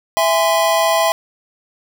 square chord, E augmented, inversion none, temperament just, 659.3 / 824.1 / 1030.1 Hz, E5 / G#5 / B#5, 0 / -14 / -27 cents, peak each -16 / -20 / -19 dBFS, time 0.17-1.12 s, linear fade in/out 0 ms, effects none

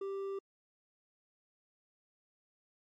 sine tone with hard clipping, 392 Hz, G4, in tune, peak -38 dBFS, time 0.01-0.39 s, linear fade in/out 5 ms, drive 5 dB, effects AAC 64 kbps

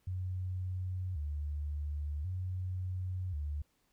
sine tone with vibrato, 82.41 Hz, E2, in tune, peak -34 dBFS, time 0.07-3.62 s, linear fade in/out 5 ms, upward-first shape square, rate 0.46 Hz, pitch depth 190 cents each way, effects pink hiss -75 dBFS RMS until 3.92 s

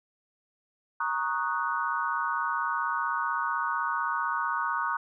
sine chord, D# minor seventh, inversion second, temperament equal, 932.3 / 1108.7 / 1244.5 / 1480 Hz, A#5 / C#6 / D#6 / F#6, 0 / 0 / 0 / 0 cents, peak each -32 dBFS, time 1-4.97 s, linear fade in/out 5 ms, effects none

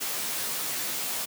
white noise with comb filter, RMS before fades -31 dBFS, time 0-1.26 s, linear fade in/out 20 ms, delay 15 ms, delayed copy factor +0.95, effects high-pass 150 Hz 12 dB/octave

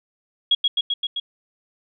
sine tone with echo, 3311 Hz, G#7, 6 cents flat, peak -13 dBFS, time 0.51-0.55 s, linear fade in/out 5 ms, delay 130 ms, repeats 5, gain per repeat -2 dB, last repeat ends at 1.2 s, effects none

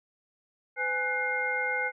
sine tone cluster, 506 / 832 / 1488 / 2120 Hz, B4 / G#5 / F#6 / C7, +42 / +3 / +9 / +22 cents, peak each -35 / -35 / -31 / -30 dBFS, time 0.76-1.92 s, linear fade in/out 50 ms, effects none

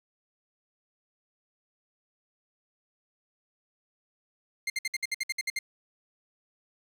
sawtooth tone bursts, 2104 Hz, C7, 9 cents sharp, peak -24 dBFS, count 11, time 4.67-5.59 s, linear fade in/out 5 ms, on 30 ms, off 59 ms, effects low-pass 11000 Hz 12 dB/octave + 9-bit

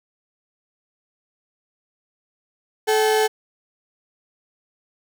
35% pulse tone pair together, 433.2 / 769.8 Hz, A4 / G5, -27 / -32 cents, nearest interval minor seventh, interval 995 cents, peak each -15 / -22 dBFS, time 2.87-3.28 s, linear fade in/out 20 ms, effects none

